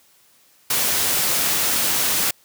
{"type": "noise", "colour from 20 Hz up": "white", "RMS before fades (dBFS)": -20, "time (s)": [0.7, 2.31], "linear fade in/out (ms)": 5, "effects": ["white hiss -56 dBFS RMS until 2.44 s", "high-pass 80 Hz 12 dB/octave"]}